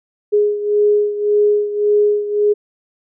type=beating tone pair; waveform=sine; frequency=415.3 / 417.1 Hz; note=G#4 / G#4; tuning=0 / +7 cents; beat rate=1.8 Hz; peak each=-13 / -18 dBFS; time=0.32-2.54 s; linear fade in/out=20 ms; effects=none